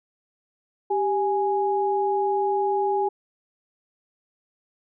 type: tone pair together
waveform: sine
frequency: 393.2 / 830 Hz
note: G4 / G#5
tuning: +5 / -1 cents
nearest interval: octave + minor second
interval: 1294 cents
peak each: -23 / -23 dBFS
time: 0.9-3.09 s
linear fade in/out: 10 ms
effects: none